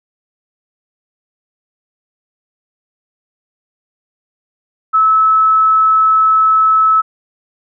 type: tone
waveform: sine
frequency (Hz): 1300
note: E6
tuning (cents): -24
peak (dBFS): -7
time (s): 4.93-7.02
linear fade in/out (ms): 20
effects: none